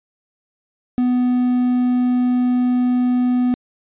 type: tone with quantisation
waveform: triangle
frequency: 248.4 Hz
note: B3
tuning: 10 cents sharp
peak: -12 dBFS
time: 0.98-3.54 s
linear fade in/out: 0 ms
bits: 6
effects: resampled to 8000 Hz